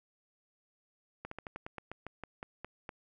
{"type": "slowing click train", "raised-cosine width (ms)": 0.5, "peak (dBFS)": -26, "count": 13, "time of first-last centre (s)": [1.25, 2.892], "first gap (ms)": 64, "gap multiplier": 1.13, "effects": []}